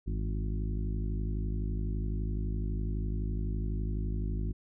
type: harmonic tone with a mistuned harmonic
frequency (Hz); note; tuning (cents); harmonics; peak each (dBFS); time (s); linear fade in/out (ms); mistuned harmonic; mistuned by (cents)
51.91; G#1; 0; 1 / 2 / 3 / 4 / 5 / 6 / 7; -31 / -37 / -41 / -43 / -45 / -47 / -48; 0.06-4.53; 20; 3; +75
effects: none